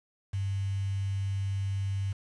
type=tone with quantisation; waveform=sine; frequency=98 Hz; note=G2; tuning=in tune; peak=-28 dBFS; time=0.33-2.13 s; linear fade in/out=10 ms; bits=8; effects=resampled to 22050 Hz